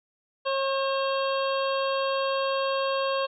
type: harmonic tone with a mistuned harmonic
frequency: 542 Hz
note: C#5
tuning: 39 cents flat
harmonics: 1 / 2 / 3 / 5 / 6 / 7 / 8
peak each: -26 / -29 / -38 / -36 / -38 / -42 / -40 dBFS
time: 0.45-3.27 s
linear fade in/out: 20 ms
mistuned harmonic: 3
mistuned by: -26 cents
effects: none